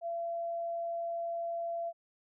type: tone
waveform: sine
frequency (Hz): 678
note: E5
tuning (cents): +49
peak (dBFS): -33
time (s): 0.01-1.93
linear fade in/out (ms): 50
effects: none